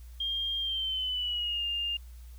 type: tone with pitch glide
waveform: sine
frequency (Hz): 3209 to 2810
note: G7 to F7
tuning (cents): +40 to +10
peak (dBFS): -29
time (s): 0.2-1.97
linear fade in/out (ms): 5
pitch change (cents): -230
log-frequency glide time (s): 0.59-1.65
effects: added 60 Hz sine -44 dBFS peak until 2.38 s + white hiss -62 dBFS RMS until 2.38 s